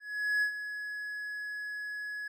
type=tone with ADSR envelope; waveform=triangle; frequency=1686 Hz; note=G#6; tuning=26 cents sharp; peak=-23 dBFS; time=0-2.28 s; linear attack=420 ms; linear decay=91 ms; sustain=-11 dB; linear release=6 ms; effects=none